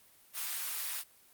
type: high-pass noise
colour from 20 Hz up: white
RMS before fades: -37 dBFS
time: 0.33-1.04 s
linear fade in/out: 50 ms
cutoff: 1100 Hz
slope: 12 dB/octave
effects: white hiss -62 dBFS RMS until 1.33 s + Opus 32 kbps